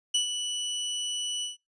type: tone with ADSR envelope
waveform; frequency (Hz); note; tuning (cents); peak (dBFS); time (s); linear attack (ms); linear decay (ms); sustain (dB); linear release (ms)
sawtooth; 2960; F#7; 0; -18; 0.14-1.57; 8; 110; -8; 140
effects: noise-tail reverb RT60 0.2 s tail -23 dB re dry + resampled to 22050 Hz